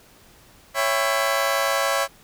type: chord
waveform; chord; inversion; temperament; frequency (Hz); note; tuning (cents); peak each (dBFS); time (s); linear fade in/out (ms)
20% pulse; C# half-diminished seventh; none; just; 554.4 / 665.2 / 798.3 / 997.9; C#5 / E5 / G5 / B5; 0 / +16 / +31 / +18; -18 / -20 / -24 / -24; 0.74-2.08; 50
effects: pink hiss -52 dBFS RMS until 2.23 s